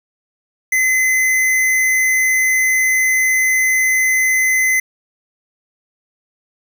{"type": "tone", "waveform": "square", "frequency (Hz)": 2041, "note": "C7", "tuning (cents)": -44, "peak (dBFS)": -13, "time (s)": [0.72, 4.8], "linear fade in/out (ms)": 5, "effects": []}